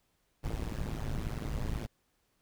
brown noise with amplitude modulation, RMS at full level -31 dBFS, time 0.43-1.87 s, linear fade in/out 20 ms, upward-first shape sine, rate 110 Hz, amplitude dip 100%, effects pink hiss -75 dBFS RMS until 2.41 s

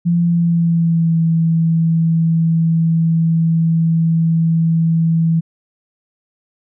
sine tone with pitch glide, 171.5 to 164.04 Hz, F3 to E3, -31 to -8 cents, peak -11 dBFS, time 0.05-5.41 s, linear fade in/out 20 ms, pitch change -77 cents, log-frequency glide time 0.22-1.19 s, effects none

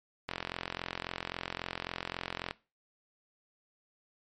click train, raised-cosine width 0.3 ms, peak -18 dBFS, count 98, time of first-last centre 0.29-2.51 s, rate 43.7 Hz, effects noise-tail reverb RT60 0.3 s tail -19 dB re dry + MP3 48 kbps

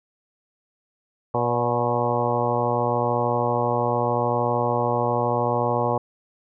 harmonic tone with a mistuned harmonic, 120.8 Hz, B2, 38 cents flat, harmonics 1 / 2 / 3 / 4 / 5 / 6 / 7 / 8 / 9, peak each -28 / -31 / -31 / -26 / -27 / -29 / -27 / -30 / -30 dBFS, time 1.34-5.98 s, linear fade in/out 5 ms, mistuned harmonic 5, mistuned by -38 cents, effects none

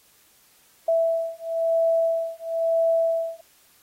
sine beating tone pair, 659.3 / 660.3 Hz, E5 / E5, 0 / +3 cents, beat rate 1 Hz, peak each -23 dBFS, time 0.88-3.41 s, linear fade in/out 5 ms, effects white hiss -58 dBFS RMS until 3.82 s + AAC 48 kbps

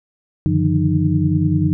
sine tone cluster, 92.9 / 145.5 / 155.6 / 175.5 / 307.1 Hz, F#2 / D3 / D#3 / F3 / D#4, +7 / -16 / 0 / +9 / -23 cents, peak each -20 dBFS, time 0.46-1.73 s, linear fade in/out 0 ms, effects none

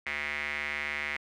square tone with band-pass filter, 73.42 Hz, D2, in tune, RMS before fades -34 dBFS, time 0.06-1.17 s, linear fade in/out 5 ms, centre 2100 Hz, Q 6, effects none

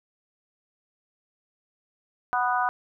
harmonic tone, 246.9 Hz, B3, in tune, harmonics 3 / 4 / 5 / 6, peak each -26 / -27 / -28 / -29 dBFS, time 2.33-2.69 s, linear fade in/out 0 ms, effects none

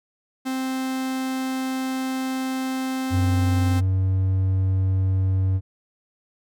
45% pulse tone, 261.6 Hz, C4, in tune, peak -24 dBFS, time 0.45-3.81 s, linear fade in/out 20 ms
triangle tone with pitch glide, 94 to 94.76 Hz, F#2 to F#2, +28 to +42 cents, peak -16 dBFS, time 3.1-5.61 s, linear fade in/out 50 ms, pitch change +14 cents, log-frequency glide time 3.39-4.35 s
effects none

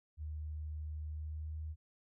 sine tone with pitch glide, 76.6 to 77.98 Hz, D#2 to D#2, -27 to +4 cents, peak -39 dBFS, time 0.17-1.76 s, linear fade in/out 50 ms, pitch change +31 cents, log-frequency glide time 1.11-1.63 s, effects none

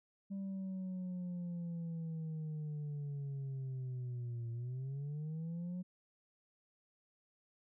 sine linear two-way sweep, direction down then up, 197 to 115.8 to 183.4 Hz, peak -36 dBFS, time 0.3-5.83 s, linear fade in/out 20 ms, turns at 4.51 s, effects tanh soft clip ceiling -38 dBFS

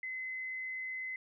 sine tone, 2042 Hz, C7, 43 cents flat, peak -37 dBFS, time 0.03-1.16 s, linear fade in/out 2 ms, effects none

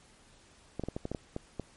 clicks, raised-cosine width 2 ms, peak -21 dBFS, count 9, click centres 0.796 / 0.837 / 0.886 / 0.965 / 1.054 / 1.116 / 1.148 / 1.364 / 1.597 s, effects pink hiss -60 dBFS RMS until 1.76 s + MP3 48 kbps

